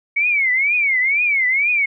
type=tone with vibrato; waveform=sine; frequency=2217 Hz; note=C#7; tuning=in tune; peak=-14 dBFS; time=0.16-1.86 s; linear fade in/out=10 ms; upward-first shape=triangle; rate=2.1 Hz; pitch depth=210 cents each way; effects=none